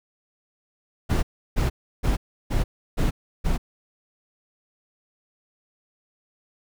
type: noise bursts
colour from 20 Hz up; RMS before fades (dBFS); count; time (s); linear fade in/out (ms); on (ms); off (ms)
brown; -21; 6; 1.09-3.58; 20; 140; 330
effects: none